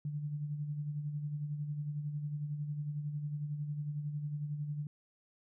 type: tone with tremolo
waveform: sine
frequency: 147.7 Hz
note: D3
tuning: 10 cents sharp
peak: -33 dBFS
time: 0.05-4.87 s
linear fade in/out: 2 ms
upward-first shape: sine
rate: 11 Hz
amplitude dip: 50%
effects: none